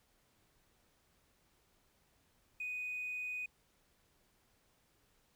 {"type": "tone", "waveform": "triangle", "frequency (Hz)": 2489, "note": "D#7", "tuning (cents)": 0, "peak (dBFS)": -35, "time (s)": [2.6, 3.46], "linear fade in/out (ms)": 5, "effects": ["tanh soft clip ceiling -35 dBFS", "pink hiss -73 dBFS RMS until 5.35 s"]}